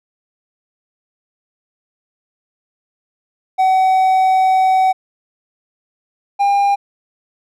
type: tone pair in turn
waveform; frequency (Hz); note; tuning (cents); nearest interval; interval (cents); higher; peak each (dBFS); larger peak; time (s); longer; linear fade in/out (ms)
triangle; 755 / 802.7; F#5 / G5; +35 / +41; minor second; 106; second; -8 / -9; first; 3.58-4.93 / 6.39-6.76; first; 20
effects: none